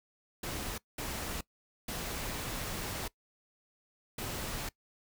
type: noise bursts at uneven times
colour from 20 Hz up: pink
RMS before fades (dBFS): -38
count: 4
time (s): 0.43-0.78 / 0.98-1.41 / 1.88-3.08 / 4.18-4.69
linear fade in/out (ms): 5
effects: noise-tail reverb RT60 0.1 s tail -21 dB re dry